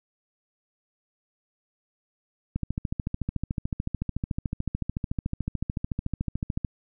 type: click train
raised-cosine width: 5 ms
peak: -15 dBFS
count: 57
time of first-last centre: 2.56-6.648 s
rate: 13.7 Hz
effects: none